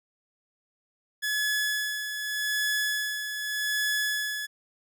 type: tone with tremolo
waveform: sawtooth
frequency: 1704 Hz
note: G#6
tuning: 44 cents sharp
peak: -21 dBFS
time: 1.22-4.47 s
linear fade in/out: 20 ms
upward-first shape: sine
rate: 0.84 Hz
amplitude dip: 55%
effects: none